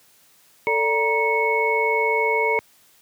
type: tone cluster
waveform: sine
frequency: 444 / 584 / 944 / 2203 Hz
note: A4 / D5 / A#5 / C#7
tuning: +16 / -10 / +22 / -11 cents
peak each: -22 / -29 / -23 / -22 dBFS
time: 0.67-2.59 s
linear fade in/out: 0 ms
effects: white hiss -56 dBFS RMS until 3.01 s + high-pass 80 Hz 12 dB/octave